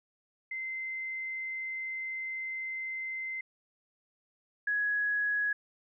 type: tone pair in turn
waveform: sine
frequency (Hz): 2072 / 1672.8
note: C7 / G#6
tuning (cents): -17 / +12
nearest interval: major third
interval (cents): 371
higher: first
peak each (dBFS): -34 / -27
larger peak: second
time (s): 0.51-3.41 / 4.67-5.53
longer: first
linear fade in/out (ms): 5
effects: none